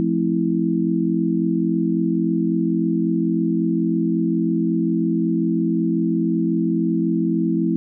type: chord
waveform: sine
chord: F major seventh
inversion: none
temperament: just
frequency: 174.61 / 218.3 / 261.9 / 327.4 Hz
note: F3 / A3 / C4 / E4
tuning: 0 / -13 / +2 / -12 cents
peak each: -22 / -23 / -25 / -21 dBFS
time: 0-7.76 s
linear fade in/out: 0 ms
effects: none